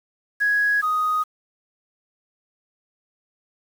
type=tone pair in turn; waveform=sine; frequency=1665 / 1247.1 Hz; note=G#6 / D#6; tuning=+4 / +4 cents; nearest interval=perfect fourth; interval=500 cents; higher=first; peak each=-16 / -18 dBFS; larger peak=first; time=0.4-0.82 / 0.82-1.24 s; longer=neither; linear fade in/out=20 ms; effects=tanh soft clip ceiling -12 dBFS + 7-bit